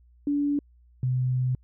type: tone pair in turn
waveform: sine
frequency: 287.9 / 127.32 Hz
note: D4 / C3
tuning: -34 / -47 cents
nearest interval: octave + major second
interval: 1413 cents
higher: first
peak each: -22 dBFS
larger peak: neither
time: 0.27-0.59 / 1.03-1.55 s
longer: second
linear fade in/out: 2 ms
effects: added 60 Hz sine -54 dBFS peak until 1.63 s